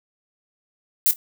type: noise with echo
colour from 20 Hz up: violet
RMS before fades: -17 dBFS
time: 1.06-1.11 s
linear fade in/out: 0 ms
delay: 25 ms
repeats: 2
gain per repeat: -13 dB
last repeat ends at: 1.16 s
effects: none

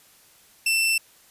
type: tone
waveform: sawtooth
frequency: 2676 Hz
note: E7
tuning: 25 cents sharp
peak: -16 dBFS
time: 0.66-0.98 s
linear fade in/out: 5 ms
effects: white hiss -55 dBFS RMS until 1.3 s + resampled to 32000 Hz

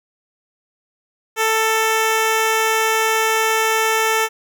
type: tone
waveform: 10% pulse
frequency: 442.8 Hz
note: A4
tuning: 11 cents sharp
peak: -7 dBFS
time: 1.36-4.29 s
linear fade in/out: 50 ms
effects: none

